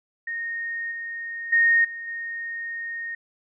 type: tone with level steps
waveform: sine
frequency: 1852 Hz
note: A#6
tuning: 12 cents flat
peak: -27 / -30 / -15 / -32 / -29 dBFS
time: 0.27-3.15 s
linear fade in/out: 5 ms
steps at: 0.91 / 1.52 / 1.84 / 2.07 s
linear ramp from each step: 10 ms
effects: none